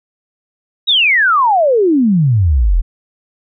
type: exponential sweep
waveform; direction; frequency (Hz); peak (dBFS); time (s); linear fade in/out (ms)
sine; down; 3898 to 36.79; -8; 0.87-2.82; 20
effects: none